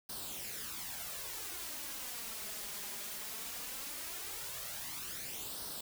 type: noise with flanger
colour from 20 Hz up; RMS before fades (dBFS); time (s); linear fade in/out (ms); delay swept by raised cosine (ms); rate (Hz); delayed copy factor
white; -43; 0.09-5.81; 5; 0.21 to 4.91; 0.18; +0.6
effects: none